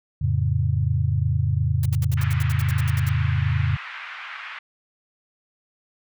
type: chord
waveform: sine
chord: F augmented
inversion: none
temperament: equal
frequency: 87.31 / 110 / 138.59 Hz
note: F2 / A2 / C#3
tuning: 0 / 0 / 0 cents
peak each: -23 dBFS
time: 0.21-3.77 s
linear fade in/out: 10 ms
type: noise bursts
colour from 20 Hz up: white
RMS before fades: -36 dBFS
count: 14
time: 1.83-3.092 s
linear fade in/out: 2 ms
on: 27 ms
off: 68 ms
type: band-pass noise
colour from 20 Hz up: white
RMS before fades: -36 dBFS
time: 2.17-4.59 s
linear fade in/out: 5 ms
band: 1100 to 2400 Hz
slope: 24 dB/octave
effects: none